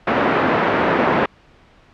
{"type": "band-pass noise", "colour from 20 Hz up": "pink", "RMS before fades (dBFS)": -17, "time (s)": [0.07, 1.26], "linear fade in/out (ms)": 5, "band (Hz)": [260, 1800], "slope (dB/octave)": 12, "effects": ["pink hiss -50 dBFS RMS until 1.93 s", "low-pass 3000 Hz 12 dB/octave"]}